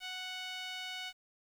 sawtooth tone with band-pass filter, 740 Hz, F#5, in tune, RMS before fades -42 dBFS, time 0-1.13 s, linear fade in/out 50 ms, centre 3100 Hz, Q 1.8, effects 10-bit

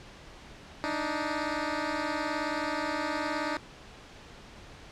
10% pulse beating tone pair, 293.7 / 312.7 Hz, D4 / D#4, 0 / +9 cents, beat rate 19 Hz, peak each -24 dBFS, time 0.84-3.57 s, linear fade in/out 0 ms, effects pink hiss -49 dBFS RMS until 4.91 s + low-pass 5000 Hz 12 dB/octave

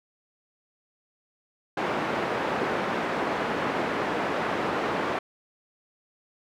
pink band-pass noise, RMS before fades -28 dBFS, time 1.77-5.19 s, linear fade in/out 5 ms, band 280 to 1700 Hz, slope 12 dB/octave, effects none

